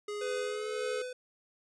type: tone with pitch glide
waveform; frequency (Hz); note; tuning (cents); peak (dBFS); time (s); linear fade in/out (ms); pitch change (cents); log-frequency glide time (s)
square; 415.3 to 429.9; G#4 to A4; 0 to -40; -36; 0.08-1.02; 5; +60; 0.41-0.68
type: tone with tremolo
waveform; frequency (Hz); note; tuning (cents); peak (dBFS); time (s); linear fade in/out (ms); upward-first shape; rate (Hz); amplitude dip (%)
square; 502; B4; +28; -34; 0.21-1.13; 5; sine; 1.8; 60
effects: resampled to 22050 Hz